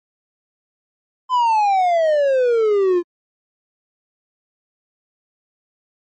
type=exponential sweep; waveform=triangle; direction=down; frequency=1032 to 341.8 Hz; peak=-11 dBFS; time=1.29-3.03 s; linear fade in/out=50 ms; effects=MP3 32 kbps